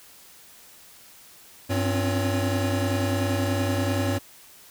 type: tone cluster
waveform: square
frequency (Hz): 97.9 / 260.4 / 270.8 / 349.2 / 563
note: G2 / C4 / C#4 / F4 / C#5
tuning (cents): -2 / -8 / -40 / 0 / +27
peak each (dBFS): -26 / -32 / -31 / -35 / -31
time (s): 1.69-4.19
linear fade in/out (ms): 20
effects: white hiss -50 dBFS RMS until 4.7 s